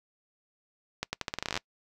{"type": "accelerating click train", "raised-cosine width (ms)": 0.2, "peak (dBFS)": -13, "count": 15, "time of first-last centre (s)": [1.03, 1.575], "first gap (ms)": 100, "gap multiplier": 0.83, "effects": ["noise-tail reverb RT60 0.1 s tail -24 dB re dry"]}